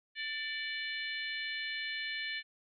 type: harmonic tone with a mistuned harmonic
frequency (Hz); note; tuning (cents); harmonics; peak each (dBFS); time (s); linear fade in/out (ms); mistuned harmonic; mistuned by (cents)
591; D5; +11; 3 / 4 / 5 / 6 / 7; -39 / -41 / -43 / -45 / -46; 0.15-2.43; 50; 4; -42
effects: none